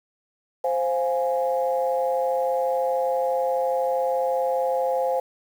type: chord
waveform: sine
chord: F minor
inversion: second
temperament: equal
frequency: 523.3 / 698.5 / 830.6 Hz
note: C5 / F5 / Ab5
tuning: 0 / 0 / 0 cents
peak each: -22 / -27 / -27 dBFS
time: 0.64-5.2 s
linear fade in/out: 5 ms
effects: tanh soft clip ceiling -11 dBFS + 8-bit